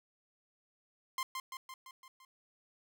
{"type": "tone with echo", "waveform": "sawtooth", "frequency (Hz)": 1048, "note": "C6", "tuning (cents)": 2, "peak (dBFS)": -30, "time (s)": [1.18, 1.23], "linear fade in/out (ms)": 2, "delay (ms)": 170, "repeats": 6, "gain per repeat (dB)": -4, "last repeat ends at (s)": 2.25, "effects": []}